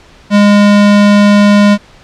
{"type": "tone", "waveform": "square", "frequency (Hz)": 204.9, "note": "G#3", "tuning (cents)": -23, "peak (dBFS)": -4, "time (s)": [0.3, 1.78], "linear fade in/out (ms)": 50, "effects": ["pink hiss -40 dBFS RMS until 2.03 s", "low-pass 5000 Hz 12 dB/octave"]}